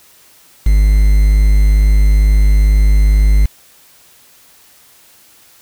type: tone with quantisation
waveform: triangle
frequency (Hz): 51.1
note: G#1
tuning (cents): -27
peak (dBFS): -4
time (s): 0.66-3.46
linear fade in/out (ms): 5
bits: 5
effects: white hiss -46 dBFS RMS until 5.61 s